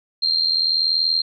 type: tone with amplitude modulation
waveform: sine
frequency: 4186 Hz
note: C8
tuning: in tune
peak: -13 dBFS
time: 0.22-1.22 s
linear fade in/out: 10 ms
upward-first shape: sine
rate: 80.6 Hz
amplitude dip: 75%
effects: none